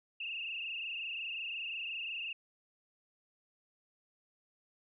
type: tone with frequency modulation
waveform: sine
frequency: 2712 Hz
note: E7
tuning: 49 cents sharp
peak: -37 dBFS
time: 0.2-2.33 s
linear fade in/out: 5 ms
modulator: 25.6 Hz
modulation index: 5.2
effects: none